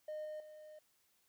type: tone with level steps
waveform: triangle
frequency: 613 Hz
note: D#5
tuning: 26 cents flat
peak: -38 / -40 / -50 dBFS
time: 0.08-0.79 s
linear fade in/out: 5 ms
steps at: 0.25 / 0.4 s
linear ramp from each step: 2 ms
effects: tanh soft clip ceiling -35 dBFS + white hiss -75 dBFS RMS until 1.28 s